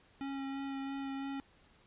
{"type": "tone with vibrato", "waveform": "square", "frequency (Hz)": 273.3, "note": "C#4", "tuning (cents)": -24, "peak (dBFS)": -38, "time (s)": [0.21, 1.4], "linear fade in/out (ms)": 0, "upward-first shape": "sine", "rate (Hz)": 3, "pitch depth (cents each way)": 12, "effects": ["pink hiss -65 dBFS RMS until 1.86 s", "resampled to 8000 Hz"]}